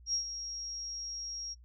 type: tone with ADSR envelope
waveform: sine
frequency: 5600 Hz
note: F8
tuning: 4 cents sharp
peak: -28 dBFS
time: 0.06-1.55 s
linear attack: 76 ms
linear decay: 100 ms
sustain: -10 dB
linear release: 29 ms
effects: noise-tail reverb RT60 0.1 s tail -24 dB re dry + added 60 Hz sine -53 dBFS peak until 1.64 s